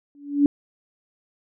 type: tone with exponential growth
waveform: sine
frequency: 286.4 Hz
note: D4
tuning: 43 cents flat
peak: -10 dBFS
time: 0.15-0.46 s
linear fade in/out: 1 ms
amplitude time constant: 67 ms
effects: none